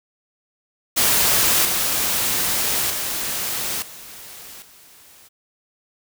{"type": "noise with level steps", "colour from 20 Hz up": "white", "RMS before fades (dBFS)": [-17, -21, -25, -39, -48], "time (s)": [0.96, 5.29], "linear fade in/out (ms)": 20, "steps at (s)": [1.65, 2.9, 3.82, 4.62], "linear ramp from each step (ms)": 2, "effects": []}